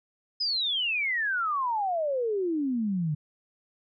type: exponential sweep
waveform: sine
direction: down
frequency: 5110 to 145.2 Hz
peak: -25 dBFS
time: 0.4-3.15 s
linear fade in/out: 10 ms
effects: none